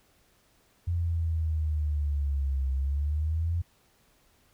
sine exponential two-way sweep, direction down then up, 86.9 to 66 to 86.9 Hz, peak -25 dBFS, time 0.87-3.62 s, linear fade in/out 10 ms, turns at 2.72 s, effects pink hiss -65 dBFS RMS until 4.53 s

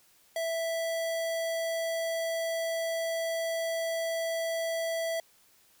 square tone, 659.3 Hz, E5, in tune, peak -30 dBFS, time 0.36-5.2 s, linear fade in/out 2 ms, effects white hiss -63 dBFS RMS until 5.8 s

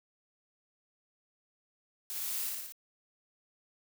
blue noise with echo, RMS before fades -39 dBFS, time 2.1-2.49 s, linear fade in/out 0 ms, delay 58 ms, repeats 4, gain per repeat -2 dB, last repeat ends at 2.722 s, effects none

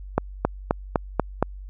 accelerating click train, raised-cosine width 1 ms, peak -4 dBFS, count 6, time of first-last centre 0.18-1.426 s, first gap 270 ms, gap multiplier 0.96, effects added 48 Hz sine -35 dBFS peak until 1.69 s

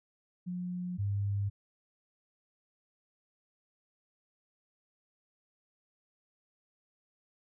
sine tone pair in turn, 179.2 / 100.57 Hz, F3 / G2, +45 / +45 cents, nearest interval minor seventh, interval 1000 cents, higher first, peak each -34 / -29 dBFS, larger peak second, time 0.46-0.98 / 0.98-1.5 s, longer neither, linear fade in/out 20 ms, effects none

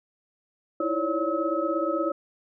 sine tone cluster, 320.5 / 337 / 548 / 577 / 1287 Hz, E4 / E4 / C#5 / D5 / E6, -49 / +38 / -20 / -31 / -42 cents, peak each -30 dBFS, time 0.8-2.12 s, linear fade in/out 5 ms, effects none

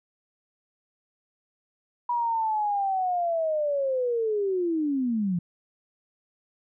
sine linear sweep, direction down, 971 to 167.3 Hz, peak -23 dBFS, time 2.09-5.39 s, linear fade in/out 5 ms, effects none

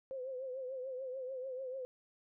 sine tone with vibrato, 519 Hz, C5, 14 cents flat, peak -39 dBFS, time 0.11-1.85 s, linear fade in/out 0 ms, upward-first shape triangle, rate 6.8 Hz, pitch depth 81 cents each way, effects none

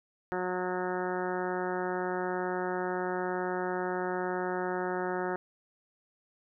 harmonic tone, 182.1 Hz, F#3, 27 cents flat, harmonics 1 / 2 / 3 / 4 / 5 / 6 / 7 / 8 / 9 / 10, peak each -40 / -33 / -39 / -38 / -39 / -48 / -42 / -42 / -44 / -46 dBFS, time 0.32-5.36 s, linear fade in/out 0 ms, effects none

